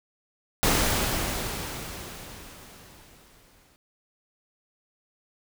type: noise with exponential decay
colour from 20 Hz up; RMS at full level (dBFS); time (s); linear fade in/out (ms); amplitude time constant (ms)
pink; -21; 0.63-3.76; 0; 680
effects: none